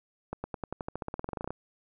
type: accelerating click train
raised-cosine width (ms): 1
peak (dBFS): -20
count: 20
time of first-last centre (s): 0.33-1.506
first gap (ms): 110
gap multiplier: 0.93
effects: none